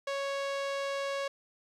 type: tone with low-pass filter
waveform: sawtooth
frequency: 554.4 Hz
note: C#5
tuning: in tune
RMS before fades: -34 dBFS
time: 0.07-1.28 s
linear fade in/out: 5 ms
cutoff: 5600 Hz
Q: 0.78
effects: 11-bit